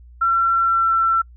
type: tone with pitch glide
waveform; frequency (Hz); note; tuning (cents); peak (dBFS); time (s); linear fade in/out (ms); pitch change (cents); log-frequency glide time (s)
sine; 1356 to 1345.1; E6 to E6; +49 to +35; -14; 0.21-1.22; 10; -14; 0.62-0.91
effects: noise-tail reverb RT60 0.1 s tail -26 dB re dry + added 60 Hz sine -41 dBFS peak until 1.36 s